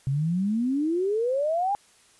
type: exponential sweep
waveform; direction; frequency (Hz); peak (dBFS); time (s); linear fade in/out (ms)
sine; up; 130.81 to 830.6; -22; 0.07-1.75; 0
effects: white hiss -58 dBFS RMS until 2.19 s + resampled to 24000 Hz